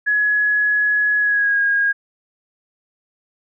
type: tone with pitch glide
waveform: sine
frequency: 1686 to 1633.3 Hz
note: G#6 to G#6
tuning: +26 to -29 cents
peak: -14 dBFS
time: 0.06-1.93 s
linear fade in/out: 20 ms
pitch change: -55 cents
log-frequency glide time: 1.18-1.61 s
effects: none